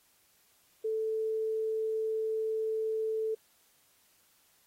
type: tone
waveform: sine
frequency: 440 Hz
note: A4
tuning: in tune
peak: -29 dBFS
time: 0.84-3.35 s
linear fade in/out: 10 ms
effects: white hiss -67 dBFS RMS until 4.66 s + AAC 48 kbps